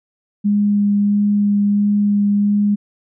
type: tone with vibrato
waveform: sine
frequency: 204.6 Hz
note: G#3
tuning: 26 cents flat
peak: -12 dBFS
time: 0.44-2.76 s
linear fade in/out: 20 ms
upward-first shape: sine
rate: 1.5 Hz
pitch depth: 9 cents each way
effects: none